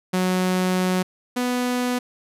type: tone pair in turn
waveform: sawtooth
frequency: 184 / 247.6 Hz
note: F#3 / B3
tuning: -9 / +5 cents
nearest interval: perfect fourth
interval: 514 cents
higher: second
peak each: -15 / -17 dBFS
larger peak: first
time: 0.13-1.03 / 1.36-1.99 s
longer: first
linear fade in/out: 10 ms
effects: resampled to 32000 Hz